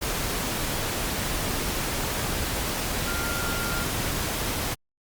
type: tone in noise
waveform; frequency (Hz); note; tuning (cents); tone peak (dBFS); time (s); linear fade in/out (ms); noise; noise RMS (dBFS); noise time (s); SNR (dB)
sine; 1396.9; F6; 0; -32; 3.06-3.85; 20; pink; -28; 0.01-4.75; -7
effects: Opus 48 kbps